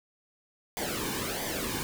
pink noise with flanger, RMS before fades -33 dBFS, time 0.77-1.83 s, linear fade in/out 0 ms, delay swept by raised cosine 0.73 to 1.54 ms, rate 1.5 Hz, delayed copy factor -0.7, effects none

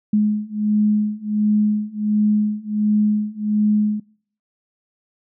sine beating tone pair, 210 / 211.4 Hz, G#3 / G#3, +19 / +31 cents, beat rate 1.4 Hz, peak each -19 / -18 dBFS, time 0.13-4 s, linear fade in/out 5 ms, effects noise-tail reverb RT60 0.6 s tail -25 dB re dry

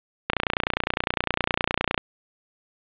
click train, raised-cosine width 0.3 ms, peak -4 dBFS, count 51, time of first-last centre 0.3-1.978 s, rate 29.8 Hz, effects resampled to 8000 Hz + 7-bit

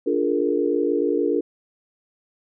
sine chord, Bb dominant seventh, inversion first, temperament just, 291.4 / 349.6 / 419.5 / 466.2 Hz, D4 / F4 / Ab4 / Bb4, -13 / +2 / +17 / 0 cents, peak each -24 dBFS, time 0.06-1.41 s, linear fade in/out 10 ms, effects none

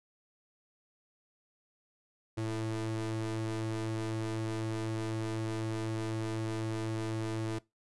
40% pulse ring-modulated tone, 110 Hz, A2, in tune, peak -29 dBFS, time 2.37-7.59 s, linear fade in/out 10 ms, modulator 222 Hz, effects noise-tail reverb RT60 0.2 s tail -21 dB re dry + resampled to 24000 Hz

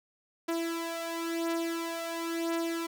sawtooth beating tone pair, 332.7 / 333.67 Hz, E4 / E4, +16 / +21 cents, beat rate 0.97 Hz, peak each -29 / -32 dBFS, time 0.48-2.87 s, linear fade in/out 10 ms, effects none

